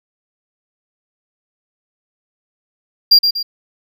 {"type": "tone with echo", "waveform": "triangle", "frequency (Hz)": 4768, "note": "D8", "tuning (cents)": 25, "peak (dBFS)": -3, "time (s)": [3.11, 3.19], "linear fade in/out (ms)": 10, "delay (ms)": 120, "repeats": 2, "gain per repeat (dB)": -7, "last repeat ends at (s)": 3.43, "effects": []}